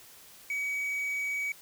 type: tone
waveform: triangle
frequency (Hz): 2267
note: C#7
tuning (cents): +38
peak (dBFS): -28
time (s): 0.5-1.52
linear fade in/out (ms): 2
effects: white hiss -53 dBFS RMS until 1.61 s